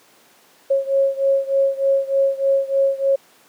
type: beating tone pair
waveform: sine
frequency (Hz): 545 / 548.3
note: C#5 / C#5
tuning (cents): -29 / -19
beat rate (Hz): 3.3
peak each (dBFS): -17 / -19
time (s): 0.7-3.16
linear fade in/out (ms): 10
effects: pink hiss -52 dBFS RMS until 3.48 s + high-pass 300 Hz 12 dB/octave